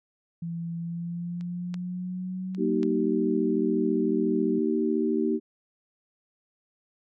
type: tone with pitch glide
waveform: sine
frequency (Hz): 168.4 to 191.22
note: E3 to G3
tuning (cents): +37 to -43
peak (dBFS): -30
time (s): 0.42-4.59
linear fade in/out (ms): 5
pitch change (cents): +220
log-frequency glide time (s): 0.79-2.9
type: clicks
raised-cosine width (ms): 0.2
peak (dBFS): -33 / -23 / -31 / -23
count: 4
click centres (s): 1.41 / 1.742 / 2.548 / 2.831
type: chord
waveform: sine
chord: Eb major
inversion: second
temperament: equal with one note detuned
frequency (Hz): 233.1 / 311.1 / 385.3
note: Bb3 / Eb4 / G4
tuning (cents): 0 / 0 / -30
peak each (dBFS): -27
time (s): 2.57-5.4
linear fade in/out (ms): 50
effects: none